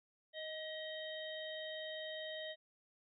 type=harmonic tone with a mistuned harmonic; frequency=625 Hz; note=D#5; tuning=8 cents sharp; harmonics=1 / 3 / 5 / 6; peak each=-45 / -49 / -50 / -50 dBFS; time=0.33-2.56 s; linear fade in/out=50 ms; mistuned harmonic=3; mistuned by=+24 cents; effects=none